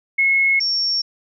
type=tone pair in turn; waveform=sine; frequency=2177 / 5486 Hz; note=C#7 / F8; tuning=-32 / -32 cents; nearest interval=octave + major third; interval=1600 cents; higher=second; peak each=-13 / -17 dBFS; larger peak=first; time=0.18-0.6 / 0.6-1.02 s; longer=neither; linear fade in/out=10 ms; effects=none